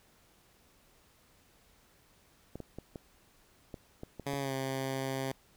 clicks, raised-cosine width 2 ms, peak -28 dBFS, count 8, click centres 2.556 / 2.603 / 2.786 / 2.958 / 3.742 / 4.034 / 4.197 / 4.336 s
10% pulse tone with pitch glide, 140 to 133.68 Hz, C#3 to C3, +18 to +38 cents, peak -25 dBFS, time 4.26-5.32 s, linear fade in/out 5 ms, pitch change -80 cents, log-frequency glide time 4.37-4.53 s
effects pink hiss -65 dBFS RMS until 5.56 s

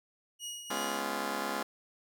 20% pulse tone with tremolo, 2894 Hz, F#7, 39 cents flat, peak -32 dBFS, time 0.39-1.03 s, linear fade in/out 50 ms, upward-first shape triangle, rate 3 Hz, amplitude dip 60%
10% pulse chord, C# dominant seventh, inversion second, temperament just, 207.9 / 249.5 / 277.2 / 346.5 Hz, G#3 / B3 / C#4 / E#4, +2 / +18 / 0 / -14 cents, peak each -31 dBFS, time 0.7-1.63 s, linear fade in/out 5 ms
effects none

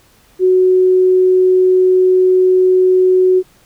sine tone, 370 Hz, F#4, in tune, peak -7 dBFS, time 0.39-3.43 s, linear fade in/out 50 ms, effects pink hiss -50 dBFS RMS until 3.65 s

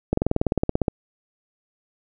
slowing click train, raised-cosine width 2 ms, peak -6 dBFS, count 15, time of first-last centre 0.13-0.882 s, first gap 44 ms, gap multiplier 1.03, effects none

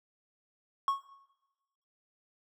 triangle tone with exponential decay, 1100 Hz, C#6, 14 cents flat, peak -21 dBFS, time 0.88-1.09 s, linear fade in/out 1 ms, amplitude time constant 45 ms, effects noise-tail reverb RT60 1.0 s tail -17 dB re dry

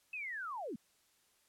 sine linear sweep, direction down, 2637 to 180.9 Hz, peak -39 dBFS, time 0.13-0.76 s, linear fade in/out 5 ms, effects white hiss -72 dBFS RMS until 1.48 s + low-pass 12000 Hz 12 dB/octave

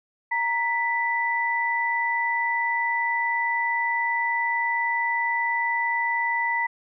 sine tone pair together, 932.3 / 1980.7 Hz, A#5 / B6, 0 / +5 cents, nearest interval octave + minor second, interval 1305 cents, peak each -25 / -24 dBFS, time 0.31-6.67 s, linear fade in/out 10 ms, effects none

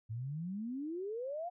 sine exponential sweep, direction up, 106.3 to 729 Hz, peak -37 dBFS, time 0.09-1.5 s, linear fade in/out 20 ms, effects none

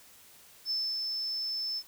sine tone with ADSR envelope, 5270 Hz, E8, 1 cent flat, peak -28 dBFS, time 0.65-1.83 s, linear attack 54 ms, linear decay 260 ms, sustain -3 dB, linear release 54 ms, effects white hiss -56 dBFS RMS until 1.87 s

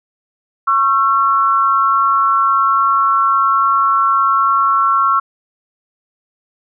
sine tone pair together, 1100 / 1349.4 Hz, C#6 / E6, -14 / +40 cents, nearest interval major third, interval 354 cents, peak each -13 dBFS, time 0.67-5.2 s, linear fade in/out 10 ms, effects none

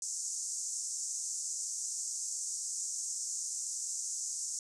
pink band-pass noise, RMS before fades -38 dBFS, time 0.02-4.59 s, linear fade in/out 2 ms, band 6100 to 8200 Hz, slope 48 dB/octave, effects none

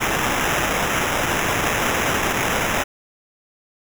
white noise with sample-and-hold, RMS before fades -21 dBFS, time 0-2.84 s, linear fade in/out 20 ms, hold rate 4410 Hz, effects none

